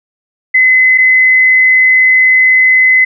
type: tone pair in turn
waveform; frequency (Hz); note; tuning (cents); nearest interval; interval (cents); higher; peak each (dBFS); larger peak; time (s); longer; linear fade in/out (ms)
sine; 2034 / 2034; C7 / C7; -50 / -50; unison; 0; neither; -4; neither; 0.54-0.98 / 0.98-3.05; second; 10
effects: none